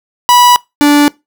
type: tone pair in turn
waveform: 45% pulse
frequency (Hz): 980 / 291.4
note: B5 / D4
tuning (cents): -14 / -13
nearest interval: octave + major sixth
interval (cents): 2099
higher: first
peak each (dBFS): -4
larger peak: neither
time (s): 0.29-0.56 / 0.81-1.08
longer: neither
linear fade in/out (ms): 0
effects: noise-tail reverb RT60 0.2 s tail -22 dB re dry

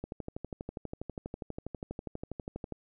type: click train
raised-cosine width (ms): 2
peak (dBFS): -24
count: 34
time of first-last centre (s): 0.04-2.723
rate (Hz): 12.3
effects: none

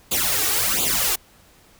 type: noise with flanger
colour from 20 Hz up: white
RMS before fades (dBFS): -21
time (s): 0.11-1.16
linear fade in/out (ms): 10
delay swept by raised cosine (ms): 0.27 to 2.67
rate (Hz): 1.4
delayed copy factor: +1
effects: pink hiss -53 dBFS RMS until 1.79 s

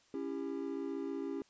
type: chord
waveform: triangle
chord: C# diminished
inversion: none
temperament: just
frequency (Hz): 277.2 / 332.6 / 399.1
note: C#4 / E4 / G4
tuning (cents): 0 / +16 / +31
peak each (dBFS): -38 / -40 / -39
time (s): 0.14-1.42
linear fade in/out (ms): 2
effects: white hiss -68 dBFS RMS until 1.49 s + resampled to 16000 Hz

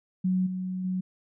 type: tone with level steps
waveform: sine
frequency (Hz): 185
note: F#3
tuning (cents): 0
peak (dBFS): -22 / -29 / -26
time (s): 0.24-1.01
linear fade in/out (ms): 10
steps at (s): 0.46 / 0.84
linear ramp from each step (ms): 10
effects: none

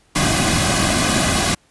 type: noise with comb filter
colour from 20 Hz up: pink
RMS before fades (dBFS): -17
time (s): 0.15-1.55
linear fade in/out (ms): 10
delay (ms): 2.2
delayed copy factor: -0.65
effects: pink hiss -57 dBFS RMS until 1.7 s + resampled to 24000 Hz

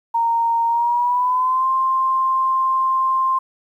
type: tone with pitch glide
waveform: sine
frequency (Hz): 926 to 1051.5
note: A#5 to C6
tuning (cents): -12 to +8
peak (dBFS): -15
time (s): 0.14-3.39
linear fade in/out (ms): 10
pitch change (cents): +220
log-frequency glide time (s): 0.67-1.68
effects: 9-bit

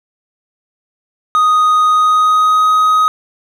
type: tone with pitch glide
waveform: triangle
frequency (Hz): 1244.5 to 1257.5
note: D#6 to D#6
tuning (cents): 0 to +18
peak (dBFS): -6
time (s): 1.35-3.08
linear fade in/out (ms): 0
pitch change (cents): +18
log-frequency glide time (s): 1.86-2.68
effects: none

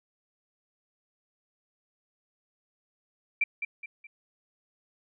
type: tone with echo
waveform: sine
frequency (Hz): 2349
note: D7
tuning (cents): 0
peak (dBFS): -21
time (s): 3.41-3.44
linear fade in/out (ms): 5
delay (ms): 210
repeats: 3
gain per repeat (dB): -8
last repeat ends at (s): 4.07
effects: none

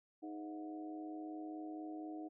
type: harmonic tone with a mistuned harmonic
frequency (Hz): 103.83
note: G#2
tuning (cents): 0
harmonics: 3 / 4 / 5 / 6 / 7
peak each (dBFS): -44 / -56 / -60 / -57 / -52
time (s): 0.22-2.29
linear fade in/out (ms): 20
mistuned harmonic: 6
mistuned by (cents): +53
effects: none

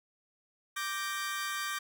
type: chord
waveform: sawtooth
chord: G minor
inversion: second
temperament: equal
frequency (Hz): 1174.7 / 1568 / 1864.7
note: D6 / G6 / Bb6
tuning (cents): 0 / 0 / 0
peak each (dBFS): -33 / -34 / -37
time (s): 0.76-1.79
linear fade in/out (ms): 10
effects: none

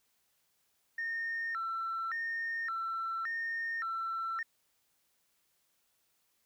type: tone with vibrato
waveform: sine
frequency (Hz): 1568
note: G6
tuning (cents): 0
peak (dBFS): -32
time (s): 0.98-4.43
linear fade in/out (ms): 5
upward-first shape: square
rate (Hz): 0.88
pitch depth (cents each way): 270
effects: tanh soft clip ceiling -30 dBFS + white hiss -75 dBFS RMS until 6.45 s

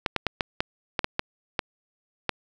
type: clicks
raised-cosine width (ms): 0.3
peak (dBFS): -7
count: 10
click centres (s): 0.062 / 0.163 / 0.267 / 0.408 / 0.605 / 0.992 / 1.044 / 1.194 / 1.592 / 2.293
effects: none

